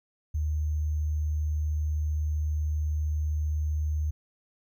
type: tone with sample-and-hold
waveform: sine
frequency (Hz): 76.3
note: D#2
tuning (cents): -33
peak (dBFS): -25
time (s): 0.34-4.11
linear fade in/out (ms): 10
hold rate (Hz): 6300
effects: none